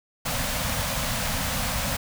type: band-stop noise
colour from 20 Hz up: pink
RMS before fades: -27 dBFS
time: 0.25-1.97 s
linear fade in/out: 10 ms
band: 270 to 490 Hz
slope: 96 dB/octave
effects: none